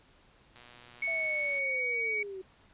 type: click train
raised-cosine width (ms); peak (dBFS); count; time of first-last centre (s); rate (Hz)
0.2; -35; 125; 0.56-1.585; 121
type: tone with pitch glide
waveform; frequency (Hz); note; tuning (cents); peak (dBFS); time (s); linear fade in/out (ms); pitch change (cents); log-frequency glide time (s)
sine; 2217 to 2254; C#7 to C#7; 0 to +28; -29; 1.02-2.23; 5; +28; 1.38-1.92
type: linear sweep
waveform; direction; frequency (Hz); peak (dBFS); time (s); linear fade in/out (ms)
sine; down; 668 to 370.1; -38; 1.07-2.42; 10
effects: pink hiss -62 dBFS RMS until 2.73 s + resampled to 8000 Hz